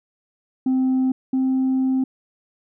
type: tone pair in turn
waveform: sine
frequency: 259.9 / 261.9 Hz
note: C4 / C4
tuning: -11 / +2 cents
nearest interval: unison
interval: 13 cents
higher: second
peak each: -14 / -15 dBFS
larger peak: first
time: 0.66-1.12 / 1.33-2.04 s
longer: second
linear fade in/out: 5 ms
effects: tanh soft clip ceiling -15 dBFS